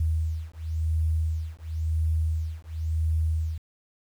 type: beating tone pair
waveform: sine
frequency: 79.3 / 80.25 Hz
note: D#2 / E2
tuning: +33 / -46 cents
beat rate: 0.95 Hz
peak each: -27 dBFS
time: 0-3.58 s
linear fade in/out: 5 ms
effects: 9-bit